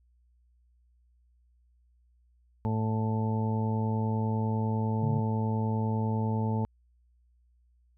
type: harmonic tone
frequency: 110 Hz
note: A2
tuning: in tune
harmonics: 1 / 2 / 3 / 4 / 5 / 6 / 7 / 8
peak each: -28 / -31 / -45 / -38 / -44 / -47 / -47 / -37 dBFS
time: 2.65-6.65 s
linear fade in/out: 0 ms
type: tone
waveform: sine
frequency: 142.4 Hz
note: C#3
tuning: 47 cents sharp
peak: -28 dBFS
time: 5.02-5.2 s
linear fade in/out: 10 ms
effects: added 60 Hz sine -62 dBFS peak until 7.97 s